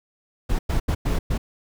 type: noise bursts at uneven times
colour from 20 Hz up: brown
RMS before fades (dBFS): -21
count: 5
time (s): 0.49-0.59 / 0.69-0.8 / 0.88-0.95 / 1.05-1.19 / 1.3-1.38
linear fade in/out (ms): 10
effects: none